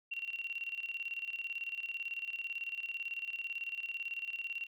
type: tone with tremolo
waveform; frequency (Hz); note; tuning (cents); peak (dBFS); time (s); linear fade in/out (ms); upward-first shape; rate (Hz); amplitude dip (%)
sine; 2749; F7; -28; -35; 0.11-4.67; 10; square; 18; 70
effects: none